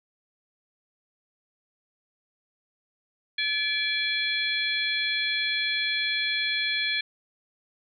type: tone cluster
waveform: sine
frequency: 1718 / 2338 / 3365 / 4148 Hz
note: A6 / D7 / G#7 / C8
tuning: -42 / -8 / +22 / -16 cents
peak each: -31 / -29 / -29 / -31 dBFS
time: 3.38-7.01 s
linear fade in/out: 5 ms
effects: none